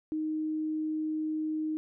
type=tone; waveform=sine; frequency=311.1 Hz; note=D#4; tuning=in tune; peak=-29 dBFS; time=0.12-1.77 s; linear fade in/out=0 ms; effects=none

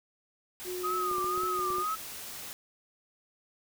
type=noise; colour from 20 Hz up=white; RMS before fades=-42 dBFS; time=0.6-2.53 s; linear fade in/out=0 ms
type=tone with pitch glide; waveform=sine; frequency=363.1 to 365.8 Hz; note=F#4 to F#4; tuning=-33 to -20 cents; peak=-34 dBFS; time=0.64-1.85 s; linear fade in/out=50 ms; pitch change=+13 cents; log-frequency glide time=0.78-1.57 s
type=tone with vibrato; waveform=sine; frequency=1236 Hz; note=D#6; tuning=12 cents flat; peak=-29 dBFS; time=0.83-1.96 s; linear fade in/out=20 ms; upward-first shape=triangle; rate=2 Hz; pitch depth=99 cents each way
type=clicks; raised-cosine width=2 ms; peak=-32 dBFS; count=8; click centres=1.114 / 1.183 / 1.244 / 1.377 / 1.435 / 1.592 / 1.704 / 1.784 s
effects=none

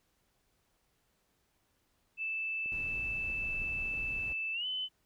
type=tone with pitch glide; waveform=sine; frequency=2637 to 3029 Hz; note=E7 to F#7; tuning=0 to +40 cents; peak=-33 dBFS; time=2.17-4.89 s; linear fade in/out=50 ms; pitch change=+240 cents; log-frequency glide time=4.53-4.66 s
type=click train; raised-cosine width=2 ms; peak=-40 dBFS; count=5; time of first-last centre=2.66-3.938 s; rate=3.13 Hz
type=noise; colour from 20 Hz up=brown; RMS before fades=-45 dBFS; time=2.72-4.33 s; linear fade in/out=2 ms
effects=pink hiss -75 dBFS RMS until 5.05 s

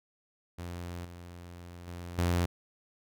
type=tone with level steps; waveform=sawtooth; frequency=87.31 Hz; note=F2; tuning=in tune; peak=-34 / -41 / -36 / -22 dBFS; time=0.58-2.46 s; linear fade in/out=10 ms; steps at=1.05 / 1.87 / 2.18 s; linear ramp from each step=2 ms; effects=none

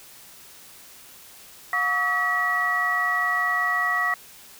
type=tone cluster; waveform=sine; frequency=720 / 1136 / 1281 / 1932 Hz; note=F#5 / C#6 / E6 / B6; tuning=-47 / +42 / -50 / -39 cents; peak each=-30 / -27 / -29 / -22 dBFS; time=1.73-4.14 s; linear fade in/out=2 ms; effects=tanh soft clip ceiling -10 dBFS + white hiss -47 dBFS RMS until 4.59 s

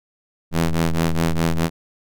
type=ring-modulated tone; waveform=sawtooth; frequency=83.3 Hz; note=E2; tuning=19 cents sharp; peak=-10 dBFS; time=0.51-1.7 s; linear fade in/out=50 ms; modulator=80.9 Hz; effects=none

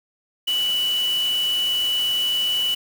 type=tone in noise; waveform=sine; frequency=2960 Hz; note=F#7; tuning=in tune; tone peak=-19 dBFS; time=0.47-2.75 s; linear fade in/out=10 ms; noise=white; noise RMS=-34 dBFS; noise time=0.47-2.75 s; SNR=+12 dB; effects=none

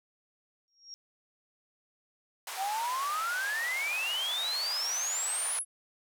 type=tone with exponential growth; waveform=sine; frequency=5588 Hz; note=F8; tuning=in tune; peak=-39 dBFS; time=0.68-0.94 s; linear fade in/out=0 ms; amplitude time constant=56 ms
type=band-pass noise; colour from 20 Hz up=pink; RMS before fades=-40 dBFS; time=2.47-5.59 s; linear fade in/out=2 ms; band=680 to 14000 Hz; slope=24 dB/octave
type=exponential sweep; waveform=sine; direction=up; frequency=739 to 11000 Hz; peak=-30 dBFS; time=2.56-5.65 s; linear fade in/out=50 ms
effects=none

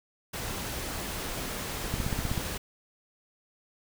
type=noise; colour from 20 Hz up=pink; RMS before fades=-35 dBFS; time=0.33-2.58 s; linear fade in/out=10 ms
type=click train; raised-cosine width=5 ms; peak=-18 dBFS; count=8; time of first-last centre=1.94-2.377 s; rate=16 Hz
effects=none

